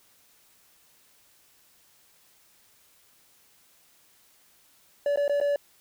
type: tone with dropouts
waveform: triangle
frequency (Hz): 574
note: D5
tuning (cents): -40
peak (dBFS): -20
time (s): 5.06-5.56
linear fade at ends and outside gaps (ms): 2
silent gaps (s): 5.16-5.173 / 5.28-5.295 / 5.402-5.412
effects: white hiss -61 dBFS RMS until 5.8 s